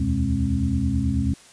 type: tone cluster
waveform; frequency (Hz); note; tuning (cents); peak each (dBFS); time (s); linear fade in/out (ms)
sine; 74.7 / 84 / 123.4 / 206.8 / 268.1; D2 / E2 / B2 / G#3 / C4; +30 / +33 / -1 / -7 / +42; -26; 0-1.34; 5
effects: white hiss -49 dBFS RMS until 1.52 s + resampled to 22050 Hz